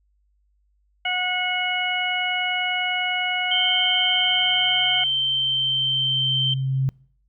harmonic tone, 730 Hz, F#5, 24 cents flat, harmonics 1 / 2 / 3 / 4, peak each -28 / -30 / -25 / -26 dBFS, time 1.05-5.04 s, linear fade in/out 5 ms
sine tone, 3117 Hz, G7, 11 cents flat, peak -19 dBFS, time 3.51-6.54 s, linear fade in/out 5 ms
sine tone with exponential growth, 133.3 Hz, C3, 33 cents sharp, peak -17 dBFS, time 4.17-6.89 s, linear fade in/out 0 ms, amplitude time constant 590 ms
effects noise-tail reverb RT60 0.6 s tail -26 dB re dry + added 50 Hz sine -62 dBFS peak until 7.28 s

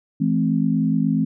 sine chord, A minor, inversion second, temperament equal with one note detuned, 164.81 / 214.4 / 261.6 Hz, E3 / A3 / C4, 0 / -45 / 0 cents, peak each -21 dBFS, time 0.2-1.25 s, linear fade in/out 10 ms, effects none

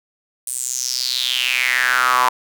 sawtooth tone with high-pass filter sweep, 126.6 Hz, B2, 43 cents sharp, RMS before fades -19 dBFS, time 0.47-2.29 s, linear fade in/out 2 ms, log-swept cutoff 9300 to 970 Hz, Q 5.7, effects none

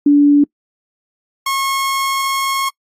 sine / sawtooth tone pair in turn, 288.8 / 1086.9 Hz, D4 / C#6, -29 / -34 cents, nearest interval octave + major seventh, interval 2295 cents, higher second, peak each -6 / -12 dBFS, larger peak first, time 0.06-0.44 / 1.46-2.69 s, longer second, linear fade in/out 5 ms, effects noise-tail reverb RT60 0.1 s tail -26 dB re dry + AAC 48 kbps

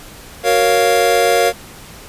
square chord, Gb major seventh, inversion none, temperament equal with one note detuned, 371.1 / 466.2 / 554.4 / 698.5 Hz, Gb4 / Bb4 / Db5 / F5, +5 / 0 / 0 / 0 cents, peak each -22 / -16 / -18 / -16 dBFS, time 0.43-1.53 s, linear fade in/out 50 ms, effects pink hiss -37 dBFS RMS until 2.08 s + resampled to 32000 Hz

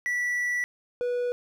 triangle tone pair in turn, 1956 / 489 Hz, B6 / B4, -17 / -17 cents, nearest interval 2 octaves, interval 2400 cents, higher first, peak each -23 / -23 dBFS, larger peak neither, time 0.06-0.64 / 1.01-1.32 s, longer first, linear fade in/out 0 ms, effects none

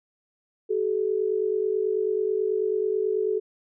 sine tone pair together, 380.8 / 430 Hz, F#4 / A4, +50 / -40 cents, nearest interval major second, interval 210 cents, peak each -26 / -24 dBFS, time 0.69-3.4 s, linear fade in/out 20 ms, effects none

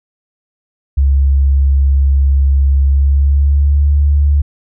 sine tone with pitch glide, 68.7 to 72.12 Hz, C#2 to D2, -15 to -31 cents, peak -7 dBFS, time 0.97-4.42 s, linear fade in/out 10 ms, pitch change +84 cents, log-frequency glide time 2.85-3.88 s, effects none

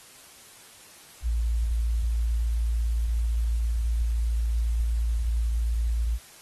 sine tone, 57 Hz, A#1, 38 cents flat, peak -22 dBFS, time 1.22-6.19 s, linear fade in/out 50 ms, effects white hiss -50 dBFS RMS until 6.41 s + AAC 32 kbps

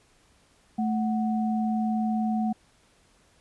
sine tone pair together, 218.9 / 740 Hz, A3 / F#5, -9 / 0 cents, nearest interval octave + major sixth, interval 2109 cents, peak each -24 / -31 dBFS, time 0.78-2.53 s, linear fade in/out 10 ms, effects pink hiss -62 dBFS RMS until 3.4 s + resampled to 24000 Hz

